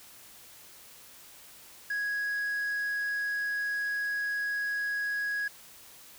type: tone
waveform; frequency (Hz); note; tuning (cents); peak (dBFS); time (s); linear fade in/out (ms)
sine; 1661.2; G#6; 0; -26; 1.9-5.48; 5
effects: tanh soft clip ceiling -28 dBFS + white hiss -52 dBFS RMS until 6.18 s